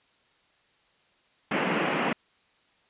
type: band-pass noise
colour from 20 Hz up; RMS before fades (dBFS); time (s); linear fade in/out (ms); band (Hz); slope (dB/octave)
pink; -27; 1.51-2.13; 5; 160 to 2900; 48
effects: white hiss -65 dBFS RMS until 2.89 s + resampled to 8000 Hz